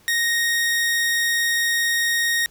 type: tone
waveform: sawtooth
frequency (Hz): 1864.7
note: A#6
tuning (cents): 0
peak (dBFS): -15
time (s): 0.08-2.46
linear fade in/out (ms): 0
effects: pink hiss -54 dBFS RMS until 2.5 s